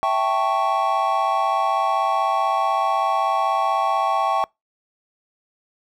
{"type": "chord", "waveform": "triangle", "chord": "A dominant seventh", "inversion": "second", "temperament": "equal", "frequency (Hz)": [659.3, 784, 880, 1108.7], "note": ["E5", "G5", "A5", "C#6"], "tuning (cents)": [0, 0, 0, 0], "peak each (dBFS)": [-23, -20, -24, -20], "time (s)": [0.03, 4.44], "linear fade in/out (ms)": 0, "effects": ["noise-tail reverb RT60 0.2 s tail -26 dB re dry"]}